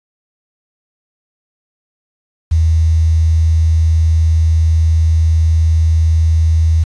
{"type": "tone with quantisation", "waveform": "sine", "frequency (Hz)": 80.7, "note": "E2", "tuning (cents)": -36, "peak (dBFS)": -8, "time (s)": [2.51, 6.84], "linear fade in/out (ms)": 10, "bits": 6, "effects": ["resampled to 22050 Hz"]}